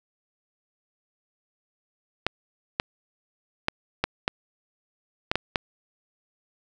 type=clicks; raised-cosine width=0.3 ms; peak=-6 dBFS; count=8; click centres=2.266 / 2.799 / 3.684 / 4.04 / 4.279 / 5.315 / 5.356 / 5.558 s; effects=none